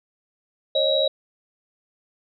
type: tone cluster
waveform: sine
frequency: 542 / 616 / 3860 Hz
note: C#5 / D#5 / B7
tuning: -39 / -17 / -40 cents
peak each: -22 dBFS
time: 0.75-1.08 s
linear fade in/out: 5 ms
effects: none